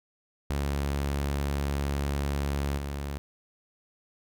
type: tone with level steps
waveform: sawtooth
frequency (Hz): 70.6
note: C#2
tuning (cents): +32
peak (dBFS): -23 / -28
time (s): 0.5-3.18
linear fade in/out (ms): 0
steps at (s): 2.77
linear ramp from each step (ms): 10
effects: none